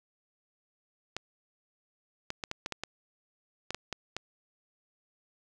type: clicks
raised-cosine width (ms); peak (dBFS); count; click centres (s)
0.2; -17; 11; 1.166 / 2.304 / 2.438 / 2.514 / 2.661 / 2.723 / 2.836 / 3.706 / 3.746 / 3.927 / 4.166
effects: none